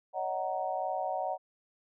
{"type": "chord", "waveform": "sine", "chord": "D# minor seventh", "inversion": "third", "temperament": "just", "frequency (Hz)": [560, 622.3, 746.7, 933.4], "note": ["C#5", "D#5", "F#5", "A#5"], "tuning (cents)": [18, 0, 16, 2], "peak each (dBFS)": [-38, -37, -33, -39], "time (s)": [0.13, 1.38], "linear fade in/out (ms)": 50, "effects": []}